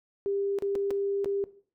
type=tone with dropouts; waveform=sine; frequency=398.3 Hz; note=G4; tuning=28 cents sharp; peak=-26 dBFS; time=0.26-1.44 s; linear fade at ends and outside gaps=0 ms; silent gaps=0.587-0.623 / 0.753-0.757 / 0.906-0.91 / 1.245-1.258 s; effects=noise-tail reverb RT60 0.5 s tail -17 dB re dry